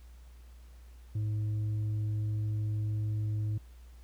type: tone with tanh clipping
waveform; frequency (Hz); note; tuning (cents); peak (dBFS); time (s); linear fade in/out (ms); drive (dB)
triangle; 106.5; G#2; +44; -30; 1.15-3.58; 5; 8
effects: added 60 Hz sine -49 dBFS peak until 4.03 s + pink hiss -65 dBFS RMS until 4.03 s